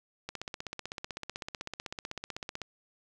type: click train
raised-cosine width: 0.2 ms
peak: -20 dBFS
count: 38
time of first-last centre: 0.29-2.617 s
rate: 15.9 Hz
effects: none